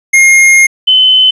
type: tone pair in turn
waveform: square / sine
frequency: 2136 / 3042 Hz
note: C7 / F#7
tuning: +35 / +47 cents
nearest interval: tritone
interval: 612 cents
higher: second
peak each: -3 dBFS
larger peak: neither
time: 0.13-0.67 / 0.87-1.31 s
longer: first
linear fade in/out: 10 ms
effects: resampled to 24000 Hz + 7-bit